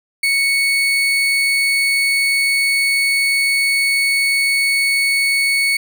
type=tone; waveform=35% pulse; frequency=2217 Hz; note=C#7; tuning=in tune; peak=-12 dBFS; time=0.23-5.77 s; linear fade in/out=5 ms; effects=none